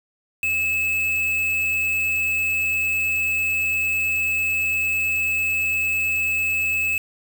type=tone with quantisation; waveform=triangle; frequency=2599 Hz; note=E7; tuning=25 cents flat; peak=-18 dBFS; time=0.43-6.98 s; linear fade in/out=2 ms; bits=5; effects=none